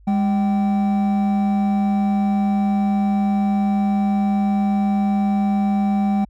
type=tone pair together; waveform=triangle; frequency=203.8 / 772.6 Hz; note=G#3 / G5; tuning=-32 / -25 cents; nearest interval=octave + major seventh; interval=2307 cents; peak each=-13 / -22 dBFS; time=0.07-6.25 s; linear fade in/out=10 ms; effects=tanh soft clip ceiling -11 dBFS + added 50 Hz sine -45 dBFS peak until 6.29 s